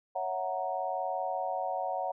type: chord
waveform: sine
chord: F# dominant seventh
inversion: second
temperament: equal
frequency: 554.4 / 659.3 / 740 / 932.3 Hz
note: C#5 / E5 / F#5 / A#5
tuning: 0 / 0 / 0 / 0 cents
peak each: -37 / -38 / -33 / -38 dBFS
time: 0.15-2.12 s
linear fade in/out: 10 ms
effects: none